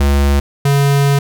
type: tone pair in turn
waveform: square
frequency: 70.3 / 140.6 Hz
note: C#2 / C#3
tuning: +25 / +25 cents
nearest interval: octave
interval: 1200 cents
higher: second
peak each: -10 dBFS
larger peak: neither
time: 0-0.4 / 0.65-1.19 s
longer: second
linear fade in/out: 5 ms
effects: none